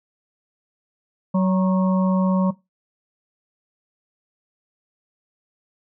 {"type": "harmonic tone with a mistuned harmonic", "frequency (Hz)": 187.5, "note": "F#3", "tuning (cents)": 23, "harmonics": [1, 3, 5, 6], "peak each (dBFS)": [-16, -26, -30, -32], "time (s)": [1.34, 2.51], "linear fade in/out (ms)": 10, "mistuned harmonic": 6, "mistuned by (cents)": -51, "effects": ["noise-tail reverb RT60 0.2 s tail -18 dB re dry"]}